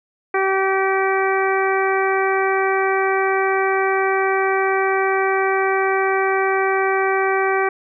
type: harmonic tone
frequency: 385.1 Hz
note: G4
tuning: 31 cents flat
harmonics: 1 / 2 / 3 / 4 / 5 / 6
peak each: -19 / -22 / -24 / -25 / -26 / -27 dBFS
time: 0.34-7.69 s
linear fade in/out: 5 ms
effects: none